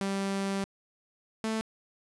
sawtooth tone pair in turn, 196 / 220.8 Hz, G3 / A3, 0 / +6 cents, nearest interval major second, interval 206 cents, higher second, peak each -25 dBFS, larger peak neither, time 0.01-0.64 / 1.44-1.61 s, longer first, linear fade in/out 0 ms, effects resampled to 24000 Hz + 9-bit

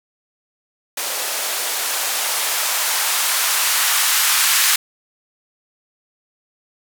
violet noise with band-pass filter sweep, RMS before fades -19 dBFS, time 0.97-4.76 s, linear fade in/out 5 ms, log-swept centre 490 to 1400 Hz, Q 1.2, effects none

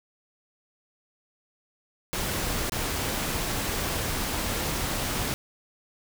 pink noise with dropouts, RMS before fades -29 dBFS, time 2.13-5.34 s, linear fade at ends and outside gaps 0 ms, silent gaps 2.696-2.721 s, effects none

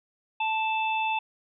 harmonic tone, 880 Hz, A5, in tune, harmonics 1 / 3 / 4, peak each -26 / -29 / -39 dBFS, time 0.4-1.19 s, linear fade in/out 5 ms, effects none

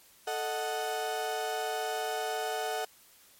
35% pulse chord, D# diminished, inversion second, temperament equal, 440 / 622.3 / 740 Hz, A4 / D#5 / F#5, 0 / 0 / 0 cents, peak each -34 / -37 / -32 dBFS, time 0.27-2.85 s, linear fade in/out 5 ms, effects white hiss -59 dBFS RMS until 3.39 s + MP3 64 kbps

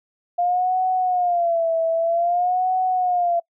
sine tone with vibrato, 698.5 Hz, F5, in tune, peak -17 dBFS, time 0.38-3.4 s, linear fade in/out 10 ms, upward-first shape sine, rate 0.52 Hz, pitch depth 110 cents each way, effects noise-tail reverb RT60 0.1 s tail -24 dB re dry

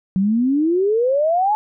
sine exponential sweep, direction up, 183.9 to 868 Hz, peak -14 dBFS, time 0.16-1.55 s, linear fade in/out 0 ms, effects none

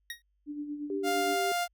25% pulse tone with exponential decay, 1879 Hz, A#6, 13 cents sharp, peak -29 dBFS, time 0.1-0.22 s, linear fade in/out 2 ms, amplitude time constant 26 ms
sine tone with tremolo, 293.7 Hz, D4, in tune, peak -32 dBFS, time 0.46-1.38 s, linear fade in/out 50 ms, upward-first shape sine, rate 8.6 Hz, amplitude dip 55%
sine tone with vibrato, 392 Hz, G4, in tune, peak -31 dBFS, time 0.9-1.52 s, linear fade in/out 2 ms, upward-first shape triangle, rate 5.3 Hz, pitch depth 11 cents each way
sawtooth tone, 701 Hz, F5, 6 cents sharp, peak -24 dBFS, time 1.03-1.68 s, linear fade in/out 50 ms
effects added 50 Hz sine -70 dBFS peak until 1.73 s

